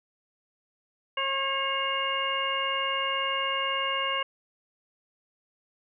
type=harmonic tone with a mistuned harmonic; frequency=542 Hz; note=C#5; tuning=39 cents flat; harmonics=1 / 2 / 3 / 4 / 5; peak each=-35 / -30 / -36 / -34 / -30 dBFS; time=1.17-4.23 s; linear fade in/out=5 ms; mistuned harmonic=5; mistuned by=+69 cents; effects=none